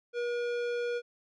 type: tone with tanh clipping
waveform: sine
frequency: 479.8 Hz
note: A#4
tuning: 50 cents sharp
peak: -32 dBFS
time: 0.13-1.02 s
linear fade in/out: 50 ms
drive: 16 dB
effects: none